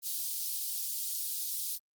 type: high-pass noise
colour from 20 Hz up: white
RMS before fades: -35 dBFS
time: 0.02-1.79 s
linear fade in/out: 50 ms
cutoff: 4000 Hz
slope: 24 dB/octave
effects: Opus 32 kbps